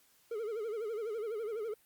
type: tone with vibrato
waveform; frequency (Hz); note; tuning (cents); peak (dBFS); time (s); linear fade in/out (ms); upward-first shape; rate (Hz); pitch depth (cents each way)
triangle; 440; A4; 0; -33; 0.31-1.74; 5; sine; 12; 120
effects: white hiss -67 dBFS RMS until 1.85 s + Opus 48 kbps